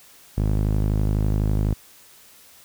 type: tone with band-pass filter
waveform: sawtooth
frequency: 52 Hz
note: G#1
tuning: 3 cents sharp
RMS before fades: -21 dBFS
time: 0.37-1.74 s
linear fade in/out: 10 ms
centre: 120 Hz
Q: 0.59
effects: white hiss -50 dBFS RMS until 2.64 s